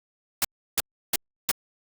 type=noise bursts; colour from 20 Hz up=white; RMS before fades=-22 dBFS; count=4; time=0.42-1.514 s; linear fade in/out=2 ms; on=26 ms; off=330 ms; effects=Opus 48 kbps